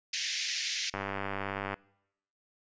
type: band-pass noise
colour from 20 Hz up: white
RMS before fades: -34 dBFS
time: 0.13-0.9 s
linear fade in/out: 5 ms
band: 1800 to 6300 Hz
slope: 48 dB/octave
type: click train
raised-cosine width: 0.5 ms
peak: -19 dBFS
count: 80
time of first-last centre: 0.94-1.741 s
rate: 98.6 Hz
effects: noise-tail reverb RT60 0.8 s tail -23 dB re dry + resampled to 16000 Hz